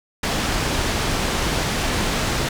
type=low-pass noise; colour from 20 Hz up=pink; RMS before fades=-22 dBFS; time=0.23-2.49 s; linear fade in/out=5 ms; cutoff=7100 Hz; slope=12 dB/octave; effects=none